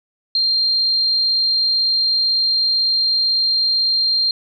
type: tone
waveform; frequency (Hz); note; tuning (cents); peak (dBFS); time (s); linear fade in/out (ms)
sine; 4186; C8; 0; -14; 0.35-4.31; 2
effects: none